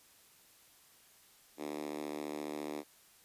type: tone with high-pass filter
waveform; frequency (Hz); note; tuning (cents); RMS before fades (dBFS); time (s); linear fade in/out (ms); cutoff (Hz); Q
5% pulse; 74.6; D2; +28; -41; 1.57-2.84; 50; 300; 2.8
effects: white hiss -63 dBFS RMS until 3.24 s + resampled to 32000 Hz

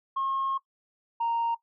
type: tone pair in turn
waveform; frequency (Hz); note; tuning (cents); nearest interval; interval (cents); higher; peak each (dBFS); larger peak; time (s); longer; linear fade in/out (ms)
sine; 1079 / 928.6; C#6 / A#5; -47 / -7; minor third; 260; first; -25 / -23; second; 0.16-0.58 / 1.2-1.55; first; 10
effects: noise-tail reverb RT60 0.1 s tail -18 dB re dry + tanh soft clip ceiling -22 dBFS

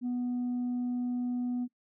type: tone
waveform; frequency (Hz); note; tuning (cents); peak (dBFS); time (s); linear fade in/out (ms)
sine; 246.1; B3; -6; -27; 0.01-1.68; 50
effects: noise-tail reverb RT60 0.1 s tail -20 dB re dry + tanh soft clip ceiling -28 dBFS

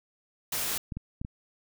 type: noise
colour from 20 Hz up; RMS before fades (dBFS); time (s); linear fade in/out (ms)
white; -31; 0.52-0.78; 5
type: clicks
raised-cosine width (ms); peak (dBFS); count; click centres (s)
5; -23; 4; 0.922 / 0.97 / 1.215 / 1.249
effects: none

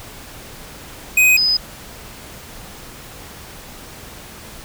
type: tone pair in turn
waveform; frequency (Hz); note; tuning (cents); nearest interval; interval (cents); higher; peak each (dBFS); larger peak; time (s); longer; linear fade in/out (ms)
square / sine; 2507 / 5014; D#7 / D#8; +12 / +12; octave; 1200; second; -10 / -13; first; 1.17-1.37 / 1.37-1.57; neither; 5
effects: pink hiss -37 dBFS RMS until 4.64 s

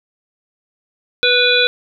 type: harmonic tone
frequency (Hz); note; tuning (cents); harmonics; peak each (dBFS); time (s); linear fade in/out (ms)
492.3; B4; -6; 1 / 3 / 5 / 7 / 8; -17 / -17 / -17 / -17 / -17; 1.23-1.67; 0
effects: none

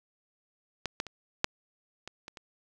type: clicks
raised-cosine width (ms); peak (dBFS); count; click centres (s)
0.2; -14 / -13 / -25 / -6 / -23 / -25 / -27; 7; 0.857 / 1.001 / 1.067 / 1.444 / 2.076 / 2.281 / 2.372
effects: none

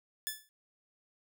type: tone with exponential decay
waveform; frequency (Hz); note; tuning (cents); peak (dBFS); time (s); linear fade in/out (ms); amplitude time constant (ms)
5% pulse; 1734; A6; -26; -20; 0.27-0.49; 0; 46
effects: none

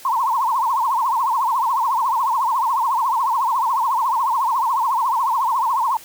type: tone with vibrato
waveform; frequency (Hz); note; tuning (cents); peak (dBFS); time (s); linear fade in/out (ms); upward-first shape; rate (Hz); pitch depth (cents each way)
sine; 987.8; B5; 0; -16; 0.05-5.97; 2; triangle; 14; 230
effects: white hiss -42 dBFS RMS until 6.04 s

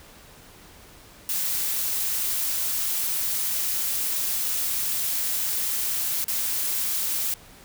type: noise with dropouts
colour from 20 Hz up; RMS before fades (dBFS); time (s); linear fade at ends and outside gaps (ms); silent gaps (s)
blue; -26; 1.29-7.34; 2; 6.243-6.281
effects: pink hiss -49 dBFS RMS until 7.64 s

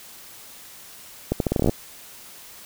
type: accelerating click train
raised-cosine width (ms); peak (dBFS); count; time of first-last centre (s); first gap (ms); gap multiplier
2; -7; 12; 1.32-1.695; 82; 0.8
effects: white hiss -44 dBFS RMS until 2.65 s

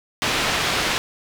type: low-pass noise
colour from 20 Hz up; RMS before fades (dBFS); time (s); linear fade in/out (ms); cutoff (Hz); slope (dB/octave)
white; -22; 0.22-0.98; 0; 3500; 12
effects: none

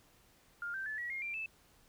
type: tone with pitch steps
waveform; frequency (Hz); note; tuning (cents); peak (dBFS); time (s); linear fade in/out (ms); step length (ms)
sine; 1408 / 1562.3 / 1733.5 / 1923.4 / 2134 / 2368 / 2627; F6 / G6 / A6 / B6 / C7 / D7 / E7; +14 / -6 / -26 / -46 / +34 / +14 / -7; -37; 0.62-1.46; 2; 120
effects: pink hiss -66 dBFS RMS until 1.88 s

